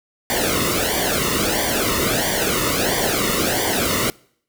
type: noise with flanger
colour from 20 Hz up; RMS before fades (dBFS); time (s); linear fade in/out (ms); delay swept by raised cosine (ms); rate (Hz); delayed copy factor
pink; -20; 0.3-4.1; 0; 0.75 to 1.27; 1.5; -0.8
effects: noise-tail reverb RT60 0.6 s tail -25 dB re dry